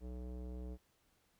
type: tone with low-pass filter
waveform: square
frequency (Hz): 61.74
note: B1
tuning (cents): 0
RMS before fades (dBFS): -45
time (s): 0-0.78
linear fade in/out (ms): 50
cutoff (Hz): 480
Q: 1.6
effects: pink hiss -75 dBFS RMS until 1.39 s